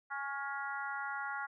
harmonic tone with a mistuned harmonic, 277.2 Hz, C#4, in tune, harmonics 3 / 4 / 5 / 6 / 7, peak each -42 / -44 / -40 / -46 / -47 dBFS, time 0.1-1.47 s, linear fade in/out 20 ms, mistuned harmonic 5, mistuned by +29 cents, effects none

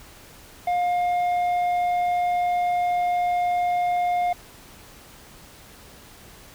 sine tone with tanh clipping, 710 Hz, F5, 28 cents sharp, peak -21 dBFS, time 0.67-4.33 s, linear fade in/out 5 ms, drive 6 dB, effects pink hiss -47 dBFS RMS until 6.54 s

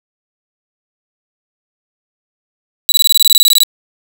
sawtooth tone bursts, 3928 Hz, B7, 10 cents flat, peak -3 dBFS, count 15, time 2.89-3.634 s, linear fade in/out 0 ms, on 30 ms, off 21 ms, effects none

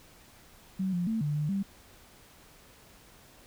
sine tone with pitch steps, 189.3 / 175.7 / 223 / 147.6 / 149.7 / 196.7 Hz, F#3 / F3 / A3 / D3 / D3 / G3, +40 / +11 / +23 / +9 / +33 / +6 cents, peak -27 dBFS, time 0.79-1.63 s, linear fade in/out 10 ms, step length 140 ms, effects pink hiss -56 dBFS RMS until 3.46 s

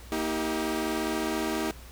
sawtooth chord, Eb major, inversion second, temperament equal with one note detuned, 233.1 / 317.3 / 392 Hz, Bb3 / Eb4 / G4, 0 / +34 / 0 cents, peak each -30 / -26 / -29 dBFS, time 0.12-1.71 s, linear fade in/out 0 ms, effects added 60 Hz sine -45 dBFS peak until 1.91 s + pink hiss -50 dBFS RMS until 1.91 s

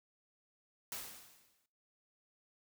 white noise with exponential decay, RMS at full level -41 dBFS, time 0.92-1.66 s, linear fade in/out 1 ms, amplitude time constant 160 ms, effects noise-tail reverb RT60 0.4 s tail -17 dB re dry

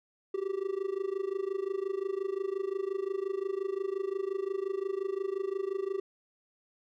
triangle tone with amplitude modulation, 388.4 Hz, G4, 16 cents flat, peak -25 dBFS, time 0.34-6 s, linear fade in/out 5 ms, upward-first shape sine, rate 25.7 Hz, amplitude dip 90%, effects none

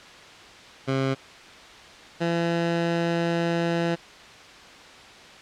15% pulse tone pair in turn, 134.2 / 169.08 Hz, C3 / E3, +44 / +44 cents, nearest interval major third, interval 400 cents, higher second, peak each -16 dBFS, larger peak neither, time 0.87-1.15 / 2.2-3.96 s, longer second, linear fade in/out 20 ms, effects white hiss -45 dBFS RMS until 5.41 s + low-pass 4000 Hz 12 dB/octave

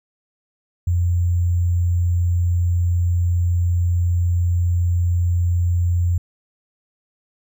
sine tone with sample-and-hold, 87.31 Hz, F2, in tune, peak -15 dBFS, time 0.87-6.18 s, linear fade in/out 5 ms, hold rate 7350 Hz, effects none

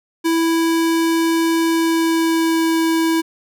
square tone with pitch glide, 329.6 to 326.8 Hz, E4 to E4, 0 to -15 cents, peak -15 dBFS, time 0.24-3.22 s, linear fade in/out 20 ms, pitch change -15 cents, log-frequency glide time 1.64-2.8 s, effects none

